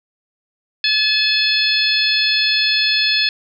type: harmonic tone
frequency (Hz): 860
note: A5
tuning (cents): -40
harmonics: 2 / 3 / 4 / 5 / 6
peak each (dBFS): -23 / -20 / -19 / -18 / -23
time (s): 0.84-3.29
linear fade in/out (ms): 2
effects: none